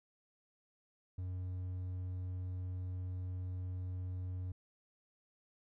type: tone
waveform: triangle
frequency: 91.5 Hz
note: F#2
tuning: 19 cents flat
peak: -36 dBFS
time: 1.18-4.52 s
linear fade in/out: 5 ms
effects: none